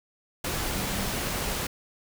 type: tone in noise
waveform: sine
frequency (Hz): 193.9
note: G3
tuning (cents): -19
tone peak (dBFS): -37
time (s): 0.75-1.11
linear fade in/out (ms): 5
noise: pink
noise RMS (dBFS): -30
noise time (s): 0.44-1.67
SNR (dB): -10
effects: none